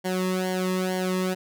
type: tone with flanger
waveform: sawtooth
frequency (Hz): 185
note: F#3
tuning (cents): 0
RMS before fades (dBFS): -26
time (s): 0.04-1.35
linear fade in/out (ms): 20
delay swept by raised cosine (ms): 0.79 to 1.34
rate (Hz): 2.2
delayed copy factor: -0.95
effects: none